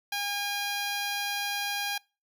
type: tone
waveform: 10% pulse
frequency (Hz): 812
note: G#5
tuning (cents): -39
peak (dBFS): -21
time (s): 0.12-1.98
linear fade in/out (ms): 5
effects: noise-tail reverb RT60 0.3 s tail -25 dB re dry